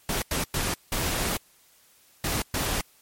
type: noise bursts at uneven times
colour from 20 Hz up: pink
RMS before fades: -27 dBFS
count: 6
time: 0.09-0.22 / 0.31-0.44 / 0.54-0.74 / 0.92-1.37 / 2.24-2.42 / 2.54-2.81 s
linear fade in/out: 2 ms
effects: white hiss -59 dBFS RMS until 3.01 s + MP3 64 kbps